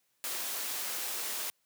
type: high-pass noise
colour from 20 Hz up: white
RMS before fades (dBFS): -36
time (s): 0.24-1.5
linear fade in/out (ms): 0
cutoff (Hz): 320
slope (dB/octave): 12
effects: white hiss -75 dBFS RMS until 1.65 s + high-pass 100 Hz 12 dB/octave